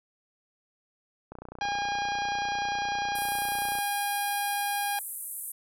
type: click train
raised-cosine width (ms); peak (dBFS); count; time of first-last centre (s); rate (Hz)
1; -27; 75; 1.32-3.787; 30
type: harmonic tone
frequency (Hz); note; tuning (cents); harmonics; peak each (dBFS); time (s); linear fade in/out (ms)
813; G#5; -37; 1 / 2 / 3 / 4 / 5 / 6 / 7; -29 / -35 / -39 / -41 / -43 / -45 / -46; 1.61-4.99; 2
type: band-pass noise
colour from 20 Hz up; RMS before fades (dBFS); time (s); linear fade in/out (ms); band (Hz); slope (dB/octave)
white; -38; 3.15-5.52; 5; 9000 to 13000; 48
effects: none